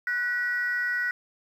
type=tone pair together; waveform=sine; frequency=1480 / 1926.2 Hz; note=F#6 / B6; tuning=0 / -44 cents; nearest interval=perfect fourth; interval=456 cents; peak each=-26 / -27 dBFS; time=0.07-1.11 s; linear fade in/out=2 ms; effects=tanh soft clip ceiling -19 dBFS + 9-bit